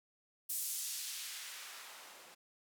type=noise with band-pass filter sweep; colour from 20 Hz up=blue; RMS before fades=-44 dBFS; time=0.49-2.35 s; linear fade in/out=10 ms; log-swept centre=11000 to 420 Hz; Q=0.73; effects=none